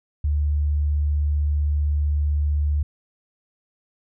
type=tone; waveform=sine; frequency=73.7 Hz; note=D2; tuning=7 cents sharp; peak=-18 dBFS; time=0.24-2.83 s; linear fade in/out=5 ms; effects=none